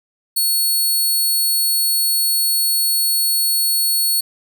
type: tone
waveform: 5% pulse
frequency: 4400 Hz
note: C#8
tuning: 14 cents flat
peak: -8 dBFS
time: 0.36-4.21 s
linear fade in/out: 10 ms
effects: none